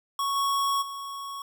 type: tone with level steps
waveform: square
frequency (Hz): 1108.7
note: C#6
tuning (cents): 0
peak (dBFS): -26 / -24 / -35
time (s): 0.19-1.42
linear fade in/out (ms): 2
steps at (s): 0.35 / 0.81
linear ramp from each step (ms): 20
effects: none